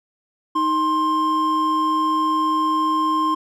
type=tone pair together; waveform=triangle; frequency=312.8 / 1055.8 Hz; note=D#4 / C6; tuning=+9 / +15 cents; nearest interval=octave + major sixth; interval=2106 cents; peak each=-21 / -16 dBFS; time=0.55-3.35 s; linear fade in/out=10 ms; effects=none